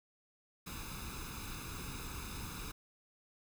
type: noise with comb filter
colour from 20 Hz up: pink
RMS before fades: -44 dBFS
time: 0.66-2.72 s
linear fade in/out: 10 ms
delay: 0.79 ms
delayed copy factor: +0.75
effects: none